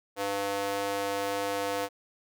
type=tone with high-pass filter; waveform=square; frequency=99.9 Hz; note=G2; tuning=33 cents sharp; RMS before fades=-31 dBFS; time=0.16-1.89 s; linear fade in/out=50 ms; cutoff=520 Hz; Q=1.7; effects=none